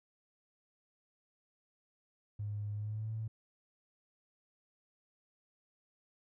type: tone with pitch glide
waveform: triangle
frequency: 103.83 to 110.64 Hz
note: G#2 to A2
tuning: 0 to +10 cents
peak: -32 dBFS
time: 2.39-3.28 s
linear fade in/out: 10 ms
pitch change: +110 cents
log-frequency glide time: 2.74-3.12 s
effects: tanh soft clip ceiling -34 dBFS